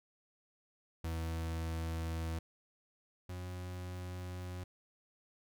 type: tone pair in turn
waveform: 40% pulse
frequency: 81.8 / 90.44 Hz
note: E2 / F#2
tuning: -13 / -39 cents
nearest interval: major second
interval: 174 cents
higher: second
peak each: -35 / -40 dBFS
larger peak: first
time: 1.04-2.39 / 3.29-4.64 s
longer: neither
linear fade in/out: 5 ms
effects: none